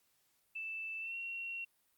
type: tone with pitch glide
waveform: sine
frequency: 2645 to 2734 Hz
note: E7 to F7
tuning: +5 to -37 cents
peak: -39 dBFS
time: 0.55-1.65 s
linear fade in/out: 10 ms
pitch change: +58 cents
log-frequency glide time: 1-1.15 s
effects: white hiss -75 dBFS RMS until 1.97 s + Opus 48 kbps